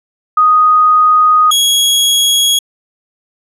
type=tone pair in turn; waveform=sine / sawtooth; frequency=1244.5 / 3322 Hz; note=D#6 / G#7; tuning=0 / 0 cents; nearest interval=octave + perfect fourth; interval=1700 cents; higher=second; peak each=-5 dBFS; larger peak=neither; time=0.37-1.51 / 1.51-2.59 s; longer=first; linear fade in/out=5 ms; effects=resampled to 32000 Hz